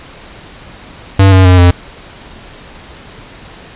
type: tone with pitch steps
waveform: square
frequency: 96.9 / 93.98 / 91.14 / 88.4 Hz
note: G2 / F#2 / F#2 / F2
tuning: -20 / +28 / -26 / +22 cents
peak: -3 dBFS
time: 1.19-1.71 s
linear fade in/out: 5 ms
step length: 130 ms
effects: pink hiss -34 dBFS RMS until 3.75 s + resampled to 8000 Hz